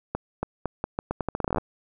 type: accelerating click train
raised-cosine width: 1 ms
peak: -12 dBFS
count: 18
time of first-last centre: 0.15-1.583 s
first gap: 280 ms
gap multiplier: 0.81
effects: none